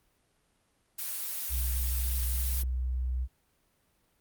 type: noise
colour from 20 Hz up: blue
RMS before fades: -35 dBFS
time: 0.98-2.63 s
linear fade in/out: 10 ms
type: tone with pitch glide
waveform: sine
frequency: 63.3 to 62.86 Hz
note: B1 to B1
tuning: +43 to +31 cents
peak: -28 dBFS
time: 1.49-3.28 s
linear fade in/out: 50 ms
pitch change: -12 cents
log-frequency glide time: 1.63-1.94 s
effects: pink hiss -71 dBFS RMS until 4.2 s + Opus 32 kbps